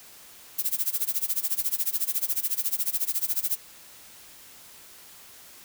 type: noise with tremolo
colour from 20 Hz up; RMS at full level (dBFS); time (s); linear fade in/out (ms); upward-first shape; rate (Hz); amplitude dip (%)
violet; -24; 0.58-3.57; 10; sine; 14; 95
effects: white hiss -49 dBFS RMS until 5.64 s